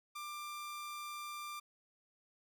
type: tone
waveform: sawtooth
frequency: 1187 Hz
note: D6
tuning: 18 cents sharp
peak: -39 dBFS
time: 0.15-1.6 s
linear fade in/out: 10 ms
effects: none